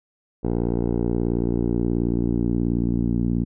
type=tone with low-pass filter sweep; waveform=10% pulse; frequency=58.6 Hz; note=A#1; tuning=10 cents sharp; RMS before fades=-22 dBFS; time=0.43-3.45 s; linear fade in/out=20 ms; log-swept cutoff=520 to 240 Hz; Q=1.9; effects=none